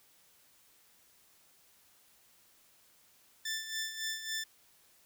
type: tone with tremolo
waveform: 15% pulse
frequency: 1768 Hz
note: A6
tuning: 8 cents sharp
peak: -27 dBFS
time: 3.45-4.44 s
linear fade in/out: 5 ms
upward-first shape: sine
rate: 3.6 Hz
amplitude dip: 65%
effects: white hiss -65 dBFS RMS until 5.05 s